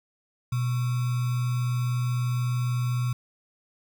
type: tone with sample-and-hold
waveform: sine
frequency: 123.1 Hz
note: B2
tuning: 5 cents flat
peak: -23 dBFS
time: 0.52-3.13 s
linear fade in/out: 5 ms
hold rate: 1225 Hz
effects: none